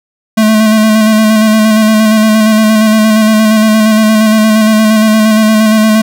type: tone with vibrato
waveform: square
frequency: 217.3 Hz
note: A3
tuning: 21 cents flat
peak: -5 dBFS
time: 0.37-6.02 s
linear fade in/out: 10 ms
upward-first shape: square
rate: 8.6 Hz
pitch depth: 22 cents each way
effects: none